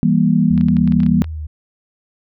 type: chord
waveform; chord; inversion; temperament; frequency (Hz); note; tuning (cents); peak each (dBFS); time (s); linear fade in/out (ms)
sine; E diminished; none; just; 164.81 / 197.78 / 237.3; E3 / G3 / Bb3; 0 / +16 / +31; -15; 0.03-1.22; 0
type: tone with vibrato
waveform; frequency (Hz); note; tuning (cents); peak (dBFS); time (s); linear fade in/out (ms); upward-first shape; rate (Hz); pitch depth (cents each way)
sine; 77.1; D#2; -15; -23; 0.5-1.47; 10; triangle; 1.7; 81
type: clicks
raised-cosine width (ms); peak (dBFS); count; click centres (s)
0.3; -19; 10; 0.578 / 0.611 / 0.685 / 0.768 / 0.876 / 0.922 / 1.003 / 1.033 / 1.064 / 1.243
effects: none